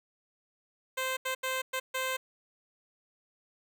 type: tone bursts at uneven times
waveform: 10% pulse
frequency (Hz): 520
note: C5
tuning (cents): -11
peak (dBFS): -22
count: 5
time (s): 0.97-1.17 / 1.25-1.35 / 1.43-1.62 / 1.73-1.8 / 1.94-2.17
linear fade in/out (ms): 10
effects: none